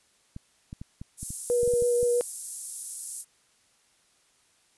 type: clicks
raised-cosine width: 5 ms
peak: -26 dBFS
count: 11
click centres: 0.364 / 0.729 / 0.815 / 1.015 / 1.23 / 1.305 / 1.632 / 1.677 / 1.737 / 1.823 / 2.03 s
type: high-pass noise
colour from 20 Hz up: pink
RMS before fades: -33 dBFS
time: 1.17-3.25 s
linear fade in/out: 50 ms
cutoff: 8800 Hz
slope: 24 dB/octave
type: tone with vibrato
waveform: sine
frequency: 482.6 Hz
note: B4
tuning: 40 cents flat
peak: -21 dBFS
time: 1.5-2.21 s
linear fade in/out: 0 ms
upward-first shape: triangle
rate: 6.1 Hz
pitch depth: 14 cents each way
effects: white hiss -65 dBFS RMS until 4.77 s + resampled to 24000 Hz